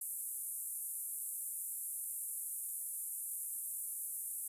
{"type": "band-pass noise", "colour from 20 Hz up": "white", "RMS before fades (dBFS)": -42, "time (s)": [0.01, 4.48], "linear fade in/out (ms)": 5, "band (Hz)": [8600, 13000], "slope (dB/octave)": 48, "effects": ["resampled to 32000 Hz"]}